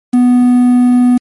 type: tone with quantisation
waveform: triangle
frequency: 246.9 Hz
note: B3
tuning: in tune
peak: -3 dBFS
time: 0.13-1.18 s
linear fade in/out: 10 ms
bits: 5
effects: MP3 48 kbps